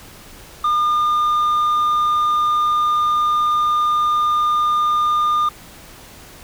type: tone with tanh clipping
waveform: triangle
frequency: 1210 Hz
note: D#6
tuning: 49 cents flat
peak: -15 dBFS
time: 0.64-5.49 s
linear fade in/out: 5 ms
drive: 8 dB
effects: pink hiss -41 dBFS RMS until 6.43 s